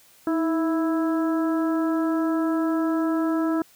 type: harmonic tone with a mistuned harmonic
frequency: 329.6 Hz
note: E4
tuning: in tune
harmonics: 1 / 2 / 3 / 4 / 5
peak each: -21 / -31 / -35 / -33 / -40 dBFS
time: 0.27-3.62 s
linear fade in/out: 2 ms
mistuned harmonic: 1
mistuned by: -48 cents
effects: white hiss -55 dBFS RMS until 3.75 s